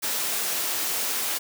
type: high-pass noise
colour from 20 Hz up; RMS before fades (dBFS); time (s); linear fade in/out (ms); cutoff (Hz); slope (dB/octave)
white; -27; 0.02-1.39; 20; 250; 12
effects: none